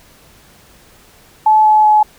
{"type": "tone with pitch steps", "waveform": "sine", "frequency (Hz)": [863, 857, 851.1], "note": ["A5", "A5", "G#5"], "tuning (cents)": [-34, -46, 42], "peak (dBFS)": -6, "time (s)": [1.46, 2.03], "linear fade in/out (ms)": 5, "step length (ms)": 190, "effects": ["pink hiss -46 dBFS RMS until 2.18 s"]}